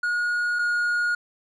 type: tone pair in turn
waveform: triangle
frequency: 1443 / 1436.9 Hz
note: F#6 / F6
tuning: -44 / +49 cents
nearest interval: unison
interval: 7 cents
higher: first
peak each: -20 / -19 dBFS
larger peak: second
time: 0.03-0.59 / 0.59-1.15 s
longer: neither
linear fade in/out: 5 ms
effects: resampled to 24000 Hz